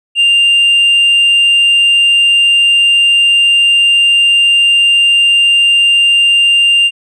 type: tone with tanh clipping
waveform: sine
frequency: 2794 Hz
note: F7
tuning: in tune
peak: -6 dBFS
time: 0.15-6.91 s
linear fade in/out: 50 ms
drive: 1 dB
effects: none